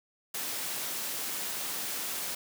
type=high-pass noise; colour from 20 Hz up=white; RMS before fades=-35 dBFS; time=0.34-2.35 s; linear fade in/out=5 ms; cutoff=150 Hz; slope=12 dB/octave; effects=none